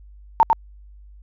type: tone with echo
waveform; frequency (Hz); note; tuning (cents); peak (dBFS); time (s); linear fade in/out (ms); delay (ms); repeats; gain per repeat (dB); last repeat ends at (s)
sine; 901; A5; +41; -9; 0.4-0.43; 0; 100; 1; -3; 0.53
effects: added 50 Hz sine -42 dBFS peak until 1.22 s